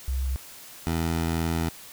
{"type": "tone pair in turn", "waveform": ["sine", "15% pulse"], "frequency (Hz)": [65.41, 82.45], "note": ["C2", "E2"], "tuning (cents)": [0, 1], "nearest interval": "major third", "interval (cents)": 401, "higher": "second", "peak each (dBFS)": [-24, -18], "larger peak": "second", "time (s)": [[0.08, 0.36], [0.87, 1.69]], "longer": "second", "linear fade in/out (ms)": 0, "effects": ["white hiss -45 dBFS RMS until 1.92 s"]}